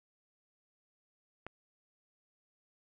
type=click; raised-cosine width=0.5 ms; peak=-27 dBFS; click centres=1.466 s; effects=none